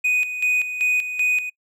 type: tone with tremolo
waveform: triangle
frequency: 2489 Hz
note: D#7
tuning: in tune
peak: -15 dBFS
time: 0.04-1.5 s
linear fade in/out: 10 ms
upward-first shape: square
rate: 2.6 Hz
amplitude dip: 65%
effects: noise-tail reverb RT60 0.1 s tail -24 dB re dry